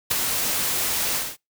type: noise with ADSR envelope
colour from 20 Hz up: white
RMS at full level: -18 dBFS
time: 0.1-1.37 s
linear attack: 17 ms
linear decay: 4 ms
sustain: -6 dB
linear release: 220 ms
effects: noise-tail reverb RT60 0.2 s tail -26 dB re dry